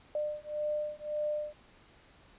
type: beating tone pair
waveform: sine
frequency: 599 / 600.8 Hz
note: D5 / D5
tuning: +34 / +39 cents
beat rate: 1.8 Hz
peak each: -35 / -35 dBFS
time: 0.15-1.53 s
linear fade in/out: 2 ms
effects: pink hiss -60 dBFS RMS until 2.38 s + resampled to 8000 Hz